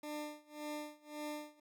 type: tone with tremolo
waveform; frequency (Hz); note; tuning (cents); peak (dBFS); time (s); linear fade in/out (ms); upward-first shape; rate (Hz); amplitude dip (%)
20% pulse; 299.2; D4; +32; -35; 0.03-1.6; 5; sine; 1.8; 95
effects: none